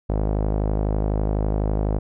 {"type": "tone with low-pass filter", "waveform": "sawtooth", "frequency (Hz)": 52, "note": "G#1", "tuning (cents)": 3, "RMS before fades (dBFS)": -22, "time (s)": [0.09, 1.99], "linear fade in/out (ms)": 10, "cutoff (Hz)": 650, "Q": 1.5, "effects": []}